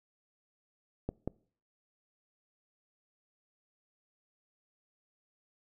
clicks, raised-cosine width 2 ms, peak -20 dBFS, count 2, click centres 1.09 / 1.276 s, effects noise-tail reverb RT60 0.5 s tail -24 dB re dry

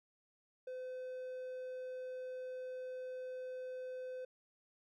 triangle tone, 510 Hz, C5, 44 cents flat, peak -40 dBFS, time 0.67-4.25 s, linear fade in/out 5 ms, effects none

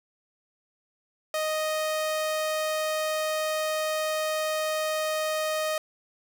sawtooth tone, 622.3 Hz, D#5, in tune, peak -22 dBFS, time 1.34-5.78 s, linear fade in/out 2 ms, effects none

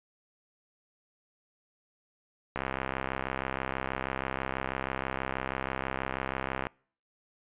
click train, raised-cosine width 0.5 ms, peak -16 dBFS, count 273, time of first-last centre 2.56-6.669 s, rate 66.2 Hz, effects noise-tail reverb RT60 0.5 s tail -26 dB re dry + resampled to 8000 Hz

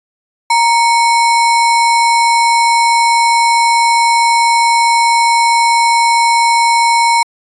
sine tone with sample-and-hold, 932.3 Hz, A#5, in tune, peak -7 dBFS, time 0.5-7.23 s, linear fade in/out 5 ms, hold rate 3150 Hz, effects resampled to 24000 Hz

